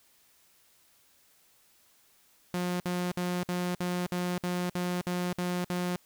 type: tone bursts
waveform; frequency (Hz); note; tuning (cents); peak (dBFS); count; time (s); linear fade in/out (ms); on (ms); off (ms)
sawtooth; 178.4; F3; +37; -25; 11; 2.54-5.96; 0; 260; 56
effects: white hiss -64 dBFS RMS until 6.05 s